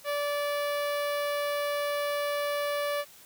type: tone with notch filter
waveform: sawtooth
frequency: 580 Hz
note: D5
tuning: 22 cents flat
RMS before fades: -30 dBFS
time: 0.04-3.05 s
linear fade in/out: 50 ms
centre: 7000 Hz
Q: 1.2
effects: white hiss -53 dBFS RMS until 3.25 s + high-pass 60 Hz 12 dB/octave